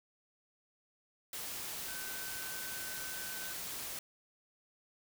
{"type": "tone in noise", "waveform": "sine", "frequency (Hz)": 1524, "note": "G6", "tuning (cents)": -49, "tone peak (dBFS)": -47, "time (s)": [1.88, 3.53], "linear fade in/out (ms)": 2, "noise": "white", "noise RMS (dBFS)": -42, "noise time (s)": [1.33, 3.99], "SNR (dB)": -8, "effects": []}